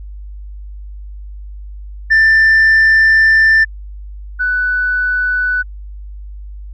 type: tone pair in turn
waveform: sine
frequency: 1778 / 1489.9 Hz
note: A6 / F#6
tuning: +18 / +12 cents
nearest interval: minor third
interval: 306 cents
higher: first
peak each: -4 / -12 dBFS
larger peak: first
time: 2.1-3.65 / 4.39-5.63 s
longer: first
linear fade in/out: 20 ms
effects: tanh soft clip ceiling -5 dBFS + added 50 Hz sine -27 dBFS peak until 6.73 s